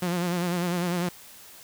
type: tone with vibrato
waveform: sawtooth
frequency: 175.7 Hz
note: F3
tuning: 11 cents sharp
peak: -21 dBFS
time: 0.02-1.09 s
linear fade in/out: 5 ms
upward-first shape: sine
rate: 10 Hz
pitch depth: 57 cents each way
effects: white hiss -48 dBFS RMS until 1.63 s